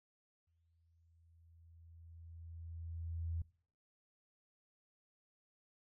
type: tone with exponential growth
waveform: sine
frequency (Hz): 83.1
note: E2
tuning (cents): +15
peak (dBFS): -36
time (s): 0.47-3.42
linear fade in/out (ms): 5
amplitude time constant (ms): 640
effects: noise-tail reverb RT60 0.5 s tail -21 dB re dry